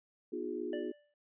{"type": "chord", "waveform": "sine", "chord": "F half-diminished seventh", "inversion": "second", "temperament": "equal with one note detuned", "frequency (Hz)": [246.9, 311.1, 358.2, 415.3], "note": ["Cb4", "Eb4", "F4", "Ab4"], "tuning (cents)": [0, 0, 44, 0], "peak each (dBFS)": [-44, -42, -39, -41], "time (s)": [0.32, 0.92], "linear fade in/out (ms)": 10}
{"type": "tone with exponential decay", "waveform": "square", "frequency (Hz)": 587.3, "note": "D5", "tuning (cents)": 0, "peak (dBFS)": -38, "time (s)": [0.73, 1.14], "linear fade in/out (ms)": 2, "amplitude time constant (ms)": 88}
{"effects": ["resampled to 8000 Hz"]}